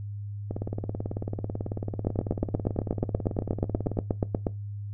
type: two click trains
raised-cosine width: 2 ms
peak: -18 / -11 dBFS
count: 64 / 21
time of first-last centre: 0.51-3.972 / 2.07-4.468 s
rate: 18.2 / 8.34 Hz
effects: noise-tail reverb RT60 0.2 s tail -19 dB re dry + added 102 Hz sine -33 dBFS peak until 4.93 s